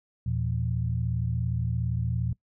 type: tone cluster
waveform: sine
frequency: 80.3 / 117.6 / 170.7 Hz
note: E2 / A#2 / F3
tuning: -45 / +16 / -39 cents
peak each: -31 / -27 / -35 dBFS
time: 0.26-2.33 s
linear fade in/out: 5 ms
effects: noise-tail reverb RT60 0.1 s tail -22 dB re dry